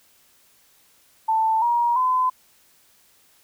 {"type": "tone with pitch steps", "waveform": "sine", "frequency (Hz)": [886, 949.6, 1017.7], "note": ["A5", "A#5", "C6"], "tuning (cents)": [12, 32, -48], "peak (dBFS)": -17, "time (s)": [1.28, 2.3], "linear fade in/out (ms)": 10, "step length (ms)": 340, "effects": ["white hiss -58 dBFS RMS until 3.43 s"]}